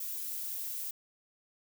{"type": "noise", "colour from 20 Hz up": "violet", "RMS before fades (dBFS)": -38, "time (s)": [0, 0.91], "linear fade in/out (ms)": 5, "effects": []}